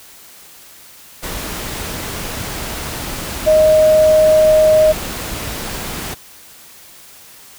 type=tone in noise; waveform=sine; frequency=622.3 Hz; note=D#5; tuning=in tune; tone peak=-7 dBFS; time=3.46-4.93 s; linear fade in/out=20 ms; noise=pink; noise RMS=-25 dBFS; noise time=1.22-6.15 s; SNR=+15 dB; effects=white hiss -41 dBFS RMS until 7.58 s